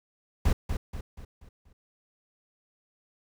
brown noise with echo, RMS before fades -22 dBFS, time 0.45-0.53 s, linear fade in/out 5 ms, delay 240 ms, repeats 5, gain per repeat -7 dB, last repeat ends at 1.73 s, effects none

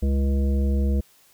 harmonic tone with a mistuned harmonic, 69 Hz, C#2, 7 cents flat, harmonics 1 / 3 / 5 / 7 / 9, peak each -19 / -27 / -35 / -35 / -42 dBFS, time 0.02-1.01 s, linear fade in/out 10 ms, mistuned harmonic 5, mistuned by -43 cents, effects white hiss -57 dBFS RMS until 1.33 s

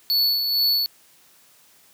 square tone with tremolo, 4435 Hz, C#8, in tune, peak -17 dBFS, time 0.1-0.86 s, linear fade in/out 0 ms, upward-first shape sine, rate 2.2 Hz, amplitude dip 45%, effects white hiss -55 dBFS RMS until 1.93 s + high-pass 80 Hz 12 dB/octave

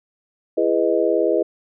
sine chord, E major seventh, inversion none, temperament equal with one note detuned, 336.6 / 415.3 / 493.9 / 622.3 Hz, E4 / G#4 / B4 / D#5, +36 / 0 / 0 / 0 cents, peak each -21 dBFS, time 0.57-1.43 s, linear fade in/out 10 ms, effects none

